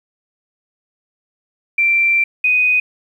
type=tone pair in turn; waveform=sine; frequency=2353 / 2494 Hz; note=D7 / D#7; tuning=+3 / +3 cents; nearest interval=minor second; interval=100 cents; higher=second; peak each=-11 dBFS; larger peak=neither; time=1.78-2.24 / 2.44-2.8 s; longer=first; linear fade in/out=5 ms; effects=8-bit